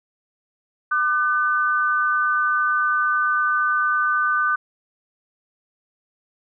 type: tone pair together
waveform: sine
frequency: 1198 / 1510.9 Hz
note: D6 / F#6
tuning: +34 / +36 cents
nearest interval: major third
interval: 402 cents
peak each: -20 dBFS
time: 0.91-4.56 s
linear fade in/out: 10 ms
effects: none